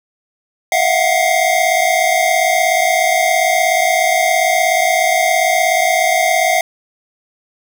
square tone cluster, 650 / 709 / 746 / 2100 Hz, E5 / F5 / F#5 / C7, -24 / +26 / +14 / +6 cents, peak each -18 dBFS, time 0.72-6.61 s, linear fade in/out 2 ms, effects none

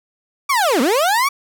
30% pulse linear two-way sweep, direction down then up, 1174.7 to 220 to 1162 Hz, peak -11 dBFS, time 0.49-1.29 s, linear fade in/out 10 ms, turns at 0.81 s, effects none

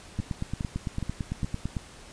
two click trains, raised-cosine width 5 ms, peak -17 / -18 dBFS, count 15 / 4, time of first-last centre 0.2-1.768 / 0.19-1.445 s, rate 8.93 / 2.39 Hz, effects pink hiss -48 dBFS RMS until 2.12 s + resampled to 22050 Hz

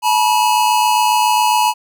square tone pair together, 860.7 / 968 Hz, A5 / B5, -38 / -35 cents, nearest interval major second, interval 203 cents, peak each -15 dBFS, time 0.02-1.74 s, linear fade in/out 50 ms, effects none

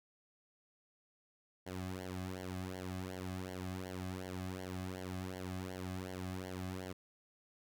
sawtooth tone with flanger, 92.6 Hz, F#2, 2 cents sharp, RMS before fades -43 dBFS, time 1.66-6.93 s, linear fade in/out 10 ms, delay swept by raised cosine 0.79 to 2.19 ms, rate 2.7 Hz, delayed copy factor -0.95, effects none

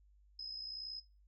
sine tone with amplitude modulation, 5090 Hz, D#8, 39 cents sharp, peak -39 dBFS, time 0.39-1 s, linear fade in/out 5 ms, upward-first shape sine, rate 61 Hz, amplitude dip 60%, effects noise-tail reverb RT60 0.3 s tail -18 dB re dry + added 50 Hz sine -63 dBFS peak until 1.27 s

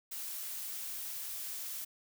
blue noise, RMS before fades -41 dBFS, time 0.11-1.85 s, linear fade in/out 10 ms, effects none

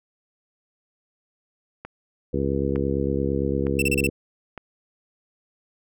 click train, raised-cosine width 0.5 ms, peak -20 dBFS, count 4, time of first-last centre 1.85-4.577 s, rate 1.1 Hz
harmonic tone, 68.8 Hz, C#2, 12 cents flat, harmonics 1 / 2 / 3 / 4 / 5 / 6 / 7, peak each -29 / -29 / -29 / -29 / -29 / -29 / -29 dBFS, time 2.33-4.1 s, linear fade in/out 10 ms
45% pulse tone bursts, 2676 Hz, E7, 25 cents sharp, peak -21 dBFS, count 5, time 3.79-4.068 s, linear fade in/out 2 ms, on 30 ms, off 32 ms
effects none

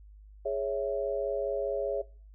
sine chord, C# minor, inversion second, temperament equal, 415.3 / 554.4 / 659.3 Hz, G#4 / C#5 / E5, 0 / 0 / 0 cents, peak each -33 / -31 / -34 dBFS, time 0.45-2.02 s, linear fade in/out 10 ms, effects noise-tail reverb RT60 0.4 s tail -21 dB re dry + added 51 Hz sine -49 dBFS peak until 2.34 s

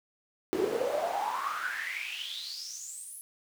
brown noise with high-pass filter sweep, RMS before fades -34 dBFS, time 0.53-3.21 s, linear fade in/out 0 ms, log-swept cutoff 340 to 11000 Hz, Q 9.7, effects none

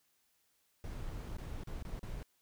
brown noise with dropouts, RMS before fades -42 dBFS, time 0.84-2.23 s, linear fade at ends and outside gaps 1 ms, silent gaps 1.369-1.383 / 1.636-1.672 / 1.825-1.85 / 1.993-2.03 s, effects white hiss -75 dBFS RMS until 2.41 s

